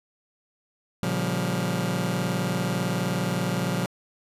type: chord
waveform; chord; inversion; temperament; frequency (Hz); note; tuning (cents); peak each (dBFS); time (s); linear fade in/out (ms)
sawtooth; G half-diminished seventh; first; just; 117.6 / 141.12 / 176.4 / 196; Bb2 / Db3 / F3 / G3; +16 / +31 / +18 / 0; -27 / -27 / -23 / -28; 1.03-3.86; 0
effects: resampled to 32000 Hz